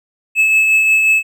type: tone with tremolo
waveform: triangle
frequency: 2600 Hz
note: E7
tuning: 24 cents flat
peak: -6 dBFS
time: 0.35-1.23 s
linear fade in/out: 50 ms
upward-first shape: triangle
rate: 5.6 Hz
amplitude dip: 35%
effects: none